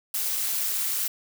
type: noise with amplitude modulation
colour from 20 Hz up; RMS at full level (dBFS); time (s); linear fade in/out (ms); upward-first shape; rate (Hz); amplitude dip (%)
blue; -24; 0.14-1.08; 5; sine; 205; 70
effects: none